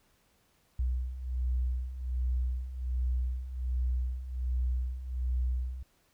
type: beating tone pair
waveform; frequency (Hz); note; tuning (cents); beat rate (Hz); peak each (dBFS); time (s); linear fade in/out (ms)
sine; 61.5 / 62.8; B1 / B1; -7 / +30; 1.3; -35 / -30; 0.79-5.83; 5
effects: pink hiss -69 dBFS RMS until 6.13 s